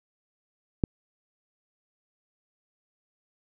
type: click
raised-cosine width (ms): 3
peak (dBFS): -9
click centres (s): 0.838
effects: none